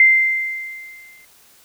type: tone with exponential decay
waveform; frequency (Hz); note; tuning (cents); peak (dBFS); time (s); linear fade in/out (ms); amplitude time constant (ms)
sine; 2085; C7; -7; -6; 0-1.25; 2; 270
effects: white hiss -51 dBFS RMS until 1.64 s